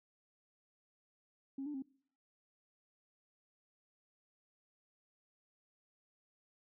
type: tone with pitch steps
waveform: sine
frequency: 271.9 / 295.2 / 267.4 Hz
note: C#4 / D4 / C4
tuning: -33 / +9 / +38 cents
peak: -38 dBFS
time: 1.58-1.823 s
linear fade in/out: 5 ms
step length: 81 ms
effects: noise-tail reverb RT60 0.6 s tail -25 dB re dry + tanh soft clip ceiling -34 dBFS